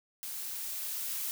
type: noise with level ramp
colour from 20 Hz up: blue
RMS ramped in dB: -40 to -35 dBFS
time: 0.23-1.31 s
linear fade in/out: 0 ms
effects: none